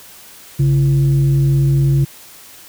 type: tone with frequency modulation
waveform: sine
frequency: 138.59 Hz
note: C#3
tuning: in tune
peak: -10 dBFS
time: 0.59-2.05 s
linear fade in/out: 10 ms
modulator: 197 Hz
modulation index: 0.36
effects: white hiss -40 dBFS RMS until 2.68 s